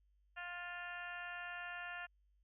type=harmonic tone with a mistuned harmonic; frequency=352 Hz; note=F4; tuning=14 cents sharp; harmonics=2 / 3 / 4 / 5 / 6 / 7 / 8 / 9; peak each=-51 / -56 / -49 / -48 / -61 / -55 / -53 / -65 dBFS; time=0.36-2.07 s; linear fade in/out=20 ms; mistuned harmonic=8; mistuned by=-25 cents; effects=added 50 Hz sine -70 dBFS peak until 2.43 s